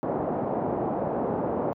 white low-pass noise, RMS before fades -27 dBFS, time 0.03-1.73 s, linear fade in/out 0 ms, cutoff 760 Hz, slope 24 dB/octave, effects high-pass 150 Hz 12 dB/octave

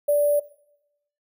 sine tone with sample-and-hold, 584 Hz, D5, 10 cents flat, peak -16 dBFS, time 0.08-0.4 s, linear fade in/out 10 ms, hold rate 11025 Hz, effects noise-tail reverb RT60 0.8 s tail -19 dB re dry

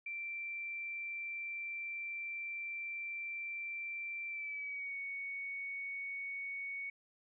sine tone with pitch glide, 2349 to 2227 Hz, D7 to C#7, 0 to +7 cents, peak -39 dBFS, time 0.06-6.9 s, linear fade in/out 5 ms, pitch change -93 cents, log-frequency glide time 4.28-4.96 s, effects none

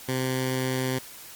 10% pulse tone with notch filter, 129.6 Hz, C3, 16 cents flat, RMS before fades -27 dBFS, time 0.08-0.99 s, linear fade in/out 10 ms, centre 690 Hz, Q 1.8, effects white hiss -44 dBFS RMS until 1.35 s + MP3 96 kbps

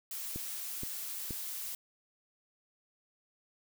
blue noise, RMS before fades -40 dBFS, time 0.11-1.75 s, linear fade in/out 2 ms
click train, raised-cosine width 3 ms, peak -27 dBFS, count 3, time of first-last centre 0.36-1.308 s, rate 2.11 Hz
effects none

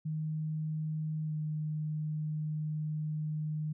sine tone with pitch glide, 155.56 to 153.51 Hz, D#3 to D#3, 0 to -23 cents, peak -32 dBFS, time 0.05-3.73 s, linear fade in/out 10 ms, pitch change -23 cents, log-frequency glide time 1.25-1.33 s, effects none

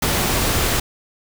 pink noise, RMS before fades -19 dBFS, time 0.02-0.8 s, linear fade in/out 5 ms, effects none

